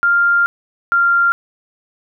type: tone pair in turn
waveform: sine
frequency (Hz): 1396.9 / 1389.2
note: F6 / F6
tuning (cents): 0 / -10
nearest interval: unison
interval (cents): 10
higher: first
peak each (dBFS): -10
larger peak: neither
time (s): 0.03-0.46 / 0.92-1.32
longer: first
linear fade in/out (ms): 0
effects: none